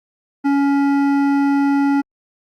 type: tone with hard clipping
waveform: sine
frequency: 280.3 Hz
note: C#4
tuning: 19 cents sharp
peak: -15 dBFS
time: 0.44-2.02 s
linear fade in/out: 20 ms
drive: 12 dB
effects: Opus 48 kbps